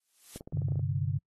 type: noise with exponential growth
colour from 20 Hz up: blue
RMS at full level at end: -41 dBFS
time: 0-0.38 s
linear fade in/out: 5 ms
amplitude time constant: 81 ms
type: clicks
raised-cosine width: 2 ms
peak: -30 dBFS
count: 10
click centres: 0.36 / 0.409 / 0.475 / 0.525 / 0.572 / 0.619 / 0.685 / 0.721 / 0.757 / 0.794 s
type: chord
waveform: sine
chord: G suspended fourth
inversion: none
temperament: equal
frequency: 98 / 130.81 / 146.83 Hz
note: G2 / C3 / D3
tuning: 0 / 0 / 0 cents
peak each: -32 dBFS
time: 0.53-1.19 s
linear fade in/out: 10 ms
effects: noise-tail reverb RT60 0.1 s tail -26 dB re dry + AAC 32 kbps